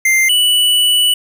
square tone pair in turn, 2093 / 2960 Hz, C7 / F#7, 0 / 0 cents, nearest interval tritone, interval 600 cents, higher second, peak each -10 dBFS, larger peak neither, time 0.05-0.29 / 0.29-1.14 s, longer second, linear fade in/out 5 ms, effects 8-bit

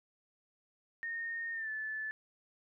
sine tone with pitch glide, 1841 to 1742.7 Hz, A#6 to A6, -22 to -17 cents, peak -36 dBFS, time 1.03-2.11 s, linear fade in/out 0 ms, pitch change -95 cents, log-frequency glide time 1.53-1.7 s, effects none

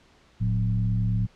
sine tone with frequency modulation, 110.9 Hz, A2, 14 cents sharp, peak -21 dBFS, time 0.4-1.27 s, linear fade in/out 20 ms, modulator 69.5 Hz, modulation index 0.81, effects pink hiss -58 dBFS RMS until 1.35 s + low-pass 5000 Hz 12 dB/octave

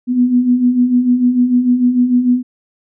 sine beating tone pair, 241.9 / 248.6 Hz, B3 / B3, -36 / +12 cents, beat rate 6.7 Hz, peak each -17 / -10 dBFS, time 0.07-2.43 s, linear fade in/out 50 ms, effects none

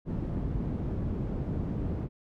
white low-pass noise, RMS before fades -32 dBFS, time 0.05-2.09 s, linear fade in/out 50 ms, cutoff 190 Hz, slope 12 dB/octave, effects none

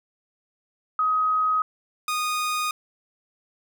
sine / sawtooth tone pair in turn, 1261 / 1235 Hz, D#6 / D#6, +23 / -13 cents, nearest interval unison, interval 36 cents, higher first, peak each -19 / -20 dBFS, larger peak first, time 0.99-1.62 / 2.08-2.71 s, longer neither, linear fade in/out 2 ms, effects none

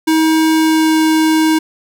square tone with pitch glide, 318.1 to 316.1 Hz, D#4 to D#4, +38 to +27 cents, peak -10 dBFS, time 0.07-1.59 s, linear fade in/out 10 ms, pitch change -11 cents, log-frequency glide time 0.55-0.97 s, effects none

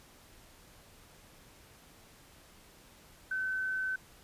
sine tone, 1525 Hz, G6, 48 cents flat, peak -31 dBFS, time 3.31-3.96 s, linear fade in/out 5 ms, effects pink hiss -58 dBFS RMS until 4.23 s + resampled to 32000 Hz

